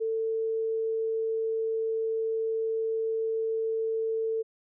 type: tone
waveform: sine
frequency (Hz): 446.6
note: A4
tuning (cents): +26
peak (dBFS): -26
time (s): 0-4.43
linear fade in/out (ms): 20
effects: none